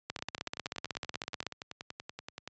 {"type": "two click trains", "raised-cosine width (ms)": 0.2, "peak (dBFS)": [-17, -23], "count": [23, 25], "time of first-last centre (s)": [[0.1, 1.466], [0.19, 2.476]], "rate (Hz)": [16.1, 10.5], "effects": ["high-pass 80 Hz 12 dB/octave", "resampled to 16000 Hz"]}